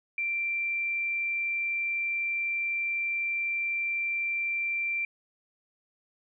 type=tone; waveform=sine; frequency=2356 Hz; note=D7; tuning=5 cents sharp; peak=-27 dBFS; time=0.18-5.05 s; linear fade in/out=2 ms; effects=none

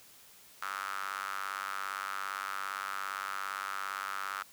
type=tone with high-pass filter; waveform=sawtooth; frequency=97.5 Hz; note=G2; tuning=9 cents flat; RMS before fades=-38 dBFS; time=0.62-4.43 s; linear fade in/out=0 ms; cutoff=1300 Hz; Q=6; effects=white hiss -57 dBFS RMS until 4.52 s

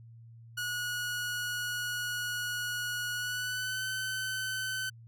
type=tone with pitch glide; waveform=sawtooth; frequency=1456 to 1523.1 Hz; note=F#6 to F#6; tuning=-28 to +50 cents; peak=-29 dBFS; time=0.57-4.9 s; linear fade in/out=10 ms; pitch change=+78 cents; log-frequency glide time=3.13-3.84 s; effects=added 115 Hz sine -49 dBFS peak until 5.07 s

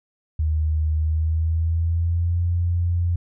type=tone with pitch glide; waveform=sine; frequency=77.78 to 86.8 Hz; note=D#2 to F2; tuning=0 to -10 cents; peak=-18 dBFS; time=0.39-3.16 s; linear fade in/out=5 ms; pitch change=+190 cents; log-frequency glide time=0.96-2.41 s; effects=none

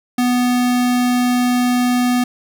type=tone; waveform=square; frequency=246.9 Hz; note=B3; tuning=in tune; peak=-14 dBFS; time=0.18-2.24 s; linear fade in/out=5 ms; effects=none

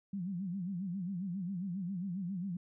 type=tone with vibrato; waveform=sine; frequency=185 Hz; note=F#3; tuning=in tune; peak=-35 dBFS; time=0.13-2.57 s; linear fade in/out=5 ms; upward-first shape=sine; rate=7.4 Hz; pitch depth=150 cents each way; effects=none

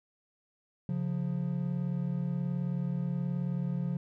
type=tone pair together; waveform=triangle; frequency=138.59 / 177.35 Hz; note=C#3 / F3; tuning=0 / +27 cents; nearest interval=major third; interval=427 cents; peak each=-31 / -30 dBFS; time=0.89-3.97 s; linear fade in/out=2 ms; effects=none

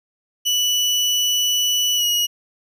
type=tone with pitch glide; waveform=30% pulse; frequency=2960 to 2902 Hz; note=F#7 to F#7; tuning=0 to -34 cents; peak=-14 dBFS; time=0.45-2.27 s; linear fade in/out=20 ms; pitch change=-34 cents; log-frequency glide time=1.96-2.03 s; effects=none

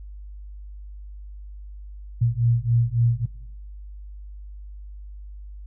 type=beating tone pair; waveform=sine; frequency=116.1 / 119.7 Hz; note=A#2 / A#2; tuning=-7 / +46 cents; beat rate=3.6 Hz; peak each=-21 dBFS; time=2.21-3.26 s; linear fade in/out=10 ms; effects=noise-tail reverb RT60 0.9 s tail -21 dB re dry + added 50 Hz sine -36 dBFS peak until 5.66 s

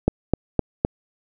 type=click train; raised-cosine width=2 ms; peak=-3 dBFS; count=4; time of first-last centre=0.08-0.849 s; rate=3.9 Hz; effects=none

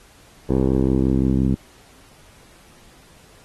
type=tone with low-pass filter sweep; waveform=10% pulse; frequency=65.8 Hz; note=C2; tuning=10 cents sharp; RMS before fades=-18 dBFS; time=0.49-1.55 s; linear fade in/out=10 ms; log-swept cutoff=490 to 230 Hz; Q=1.6; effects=pink hiss -51 dBFS RMS until 3.44 s + AAC 32 kbps

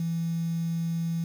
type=tone; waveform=triangle; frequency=166.5 Hz; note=E3; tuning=18 cents sharp; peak=-22 dBFS; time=0-1.24 s; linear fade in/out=2 ms; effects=tanh soft clip ceiling -24 dBFS + 8-bit

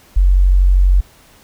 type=tone; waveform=sine; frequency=46.21 Hz; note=F#1; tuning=1 cent flat; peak=-7 dBFS; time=0.16-1.01 s; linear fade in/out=10 ms; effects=pink hiss -47 dBFS RMS until 1.43 s

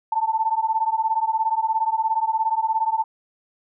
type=beating tone pair; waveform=sine; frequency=880 / 897 Hz; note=A5 / A5; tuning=0 / +33 cents; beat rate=17 Hz; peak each=-22 dBFS; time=0.12-3.04 s; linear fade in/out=5 ms; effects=none

